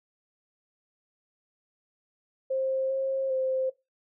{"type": "tone with pitch steps", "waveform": "sine", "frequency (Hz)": [529, 535, 523], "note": ["C5", "C5", "C5"], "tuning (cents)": [19, 38, -1], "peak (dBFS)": -25, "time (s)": [2.5, 3.7], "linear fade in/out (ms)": 10, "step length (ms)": 400, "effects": ["noise-tail reverb RT60 0.2 s tail -18 dB re dry"]}